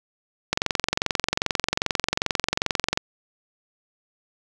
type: click train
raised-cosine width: 0.2 ms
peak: -3 dBFS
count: 56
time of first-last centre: 0.53-2.974 s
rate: 22.5 Hz
effects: none